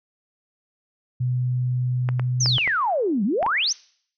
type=tone; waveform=sine; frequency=125.2 Hz; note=B2; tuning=24 cents sharp; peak=-20 dBFS; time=1.2-2.58 s; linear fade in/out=10 ms
type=clicks; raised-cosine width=0.5 ms; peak=-14 dBFS; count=7; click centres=2.089 / 2.196 / 2.46 / 2.583 / 2.676 / 3.428 / 3.464 s
type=exponential two-way sweep; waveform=sine; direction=down then up; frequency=6510 to 185 to 6510 Hz; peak=-19 dBFS; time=2.4-3.73 s; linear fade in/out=10 ms; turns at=3.24 s
effects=noise-tail reverb RT60 0.6 s tail -24 dB re dry